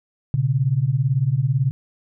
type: beating tone pair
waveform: sine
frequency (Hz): 122 / 140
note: B2 / C#3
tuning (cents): -21 / +18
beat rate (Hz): 18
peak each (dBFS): -20 / -19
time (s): 0.34-1.71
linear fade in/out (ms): 0
effects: none